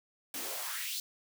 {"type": "noise with high-pass filter sweep", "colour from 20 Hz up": "white", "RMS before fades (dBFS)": -38, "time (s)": [0.34, 1], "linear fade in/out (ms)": 2, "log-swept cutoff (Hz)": [210, 4600], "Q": 2.8, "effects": []}